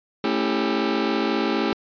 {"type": "chord", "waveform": "sawtooth", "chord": "A dominant seventh", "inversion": "none", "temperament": "just", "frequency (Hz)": [220, 275, 330, 396], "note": ["A3", "C#4", "E4", "G4"], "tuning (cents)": [0, -14, 2, 18], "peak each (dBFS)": -22, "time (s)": [0.24, 1.73], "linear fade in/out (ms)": 2, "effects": ["resampled to 11025 Hz"]}